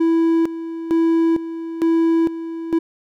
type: tone with tremolo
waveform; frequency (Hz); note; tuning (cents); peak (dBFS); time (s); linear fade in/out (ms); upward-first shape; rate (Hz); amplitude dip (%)
triangle; 329.6; E4; 0; -11; 0-2.79; 10; square; 1.1; 75
effects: none